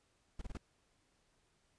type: noise bursts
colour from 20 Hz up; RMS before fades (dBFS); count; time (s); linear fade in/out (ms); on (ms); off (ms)
brown; -42; 4; 0.39-0.573; 5; 27; 25
effects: pink hiss -75 dBFS RMS until 1.78 s + resampled to 22050 Hz